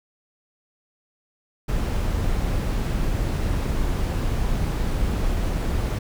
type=noise; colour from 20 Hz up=brown; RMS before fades=-23 dBFS; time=1.68-5.99 s; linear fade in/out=10 ms; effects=none